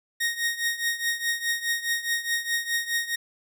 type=tone with tremolo; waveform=sawtooth; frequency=1864.7 Hz; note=A#6; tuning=in tune; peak=-18 dBFS; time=0.2-3.16 s; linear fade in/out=10 ms; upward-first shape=triangle; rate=4.8 Hz; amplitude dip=85%; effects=none